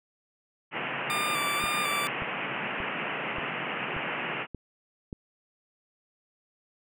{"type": "band-pass noise", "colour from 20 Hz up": "white", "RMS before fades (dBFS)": -33, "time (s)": [0.71, 4.47], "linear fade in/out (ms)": 50, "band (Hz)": [120, 2900], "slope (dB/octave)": 96}
{"type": "tone with vibrato", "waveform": "20% pulse", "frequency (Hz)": 1185, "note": "D6", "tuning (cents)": 15, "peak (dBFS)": -23, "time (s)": [1.1, 2.07], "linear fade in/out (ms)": 0, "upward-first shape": "square", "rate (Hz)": 2, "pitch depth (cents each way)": 26}
{"type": "click train", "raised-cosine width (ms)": 3, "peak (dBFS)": -24, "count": 7, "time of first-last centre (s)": [1.64, 5.128], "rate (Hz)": 1.72}
{"effects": []}